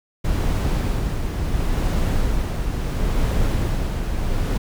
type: noise with tremolo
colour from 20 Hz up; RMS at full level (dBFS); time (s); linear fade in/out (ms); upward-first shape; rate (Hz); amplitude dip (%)
brown; -19; 0.24-4.58; 10; sine; 0.72; 40
effects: none